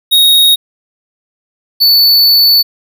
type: tone pair in turn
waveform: square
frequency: 3755 / 4475 Hz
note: A#7 / C#8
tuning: +12 / +16 cents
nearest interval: minor third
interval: 304 cents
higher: second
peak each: -5 dBFS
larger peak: neither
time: 0.11-0.56 / 1.8-2.63 s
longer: second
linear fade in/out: 20 ms
effects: none